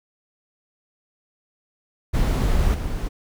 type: noise with level steps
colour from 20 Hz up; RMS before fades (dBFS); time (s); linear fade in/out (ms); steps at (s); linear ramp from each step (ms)
brown; -19 / -26; 2.13-3.09; 20; 2.74; 5
effects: none